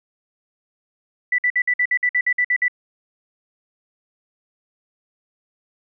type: tone bursts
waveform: sine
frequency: 1975.5 Hz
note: B6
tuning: in tune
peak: -15 dBFS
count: 12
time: 1.32-2.682 s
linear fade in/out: 5 ms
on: 64 ms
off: 54 ms
effects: none